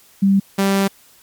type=tone pair in turn; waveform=sine / sawtooth; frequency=196 / 196 Hz; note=G3 / G3; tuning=0 / 0 cents; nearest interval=unison; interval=0 cents; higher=neither; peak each=-10 dBFS; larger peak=neither; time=0.22-0.4 / 0.58-0.88 s; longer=second; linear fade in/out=10 ms; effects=white hiss -50 dBFS RMS until 1.22 s + MP3 96 kbps